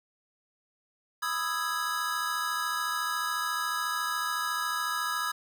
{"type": "chord", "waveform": "square", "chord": "E major seventh", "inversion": "second", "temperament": "equal with one note detuned", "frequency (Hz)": [991.2, 1244.5, 1318.5, 1661.2], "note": ["B5", "D#6", "E6", "G#6"], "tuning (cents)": [6, 0, 0, 0], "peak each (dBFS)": [-38, -34, -36, -34], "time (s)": [1.22, 5.32], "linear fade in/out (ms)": 10, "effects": ["10-bit"]}